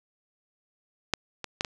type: clicks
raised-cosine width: 0.2 ms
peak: -6 / -17 / -10 / -13 dBFS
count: 4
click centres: 1.137 / 1.443 / 1.609 / 1.648 s
effects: none